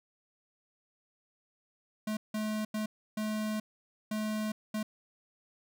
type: tone bursts at uneven times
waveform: square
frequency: 214.9 Hz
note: A3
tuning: 41 cents flat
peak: -32 dBFS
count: 6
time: 2.07-2.17 / 2.34-2.65 / 2.74-2.86 / 3.17-3.6 / 4.11-4.52 / 4.74-4.83 s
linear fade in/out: 5 ms
effects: none